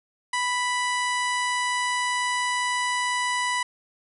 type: harmonic tone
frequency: 987.8 Hz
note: B5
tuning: in tune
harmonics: 1 / 2 / 3 / 4 / 5 / 6 / 7 / 8 / 9 / 10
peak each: -26 / -27 / -34 / -37 / -40 / -41 / -43 / -40 / -40 / -41 dBFS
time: 0.33-3.63 s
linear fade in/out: 5 ms
effects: none